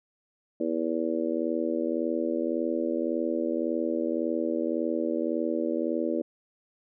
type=harmonic tone; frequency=81.8 Hz; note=E2; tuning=13 cents flat; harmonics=3 / 4 / 5 / 6 / 7; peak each=-32 / -29 / -35 / -33 / -33 dBFS; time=0.6-6.22 s; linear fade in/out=5 ms; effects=none